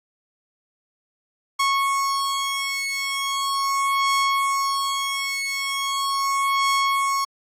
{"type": "beating tone pair", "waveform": "sawtooth", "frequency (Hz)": [1100, 1100.39], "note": ["C#6", "C#6"], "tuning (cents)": [-14, -13], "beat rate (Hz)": 0.39, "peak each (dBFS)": -20, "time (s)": [1.59, 7.25], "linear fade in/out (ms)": 10, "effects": ["low-pass 11000 Hz 12 dB/octave", "AAC 64 kbps"]}